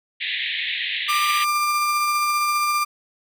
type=band-pass noise; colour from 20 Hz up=pink; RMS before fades=-26 dBFS; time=0.2-1.45 s; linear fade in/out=20 ms; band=1800 to 3900 Hz; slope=96 dB/octave
type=tone with tremolo; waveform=35% pulse; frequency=1191 Hz; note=D6; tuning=24 cents sharp; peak=-16 dBFS; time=1.08-2.85 s; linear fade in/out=20 ms; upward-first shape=triangle; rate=15 Hz; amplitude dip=25%
effects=none